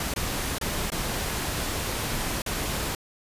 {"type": "noise with dropouts", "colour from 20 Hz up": "pink", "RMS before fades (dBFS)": -29, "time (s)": [0, 2.95], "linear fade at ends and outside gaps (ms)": 2, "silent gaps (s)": [[0.139, 0.161], [0.584, 0.612], [0.902, 0.919], [2.42, 2.462]], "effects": ["resampled to 32000 Hz"]}